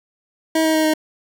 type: tone with pitch steps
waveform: 25% pulse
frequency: 320 / 317.1 / 314.1 / 311.2 Hz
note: D#4 / D#4 / D#4 / D#4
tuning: +49 / +33 / +16 / 0 cents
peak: -11 dBFS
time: 0.55-0.938 s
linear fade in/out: 5 ms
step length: 97 ms
effects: none